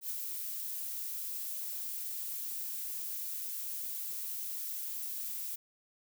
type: noise with ADSR envelope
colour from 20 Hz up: violet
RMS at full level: -36 dBFS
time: 0.01-5.56 s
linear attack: 84 ms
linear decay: 46 ms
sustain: -3 dB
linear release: 10 ms
effects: none